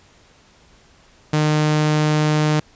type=tone; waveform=sawtooth; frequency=152.4 Hz; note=D#3; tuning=36 cents flat; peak=-11 dBFS; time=1.33-2.6 s; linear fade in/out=5 ms; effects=pink hiss -52 dBFS RMS until 2.75 s + resampled to 16000 Hz